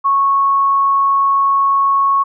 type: tone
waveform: sine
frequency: 1103 Hz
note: C#6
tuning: 9 cents flat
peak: -10 dBFS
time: 0.04-2.24 s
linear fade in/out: 20 ms
effects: none